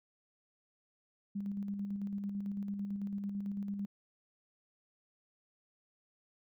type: tone with tremolo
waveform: sine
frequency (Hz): 200.5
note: G3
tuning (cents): +39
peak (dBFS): -34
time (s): 1.35-3.86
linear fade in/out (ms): 10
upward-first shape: square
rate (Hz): 9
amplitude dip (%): 35
effects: none